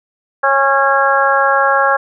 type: harmonic tone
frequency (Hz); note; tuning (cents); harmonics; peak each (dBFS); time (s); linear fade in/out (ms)
274.2; C#4; -19; 2 / 3 / 4 / 5 / 6; -16 / -16 / -16 / -16 / -16; 0.43-1.97; 10
effects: none